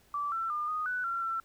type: tone with pitch steps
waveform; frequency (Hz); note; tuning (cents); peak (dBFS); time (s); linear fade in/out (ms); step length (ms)
sine; 1161 / 1341 / 1205 / 1240 / 1489 / 1367 / 1344; D6 / E6 / D6 / D#6 / F#6 / F6 / E6; -20 / +29 / +44 / -6 / +11 / -37 / +33; -30; 0.14-1.4; 2; 180
effects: pink hiss -64 dBFS RMS until 1.44 s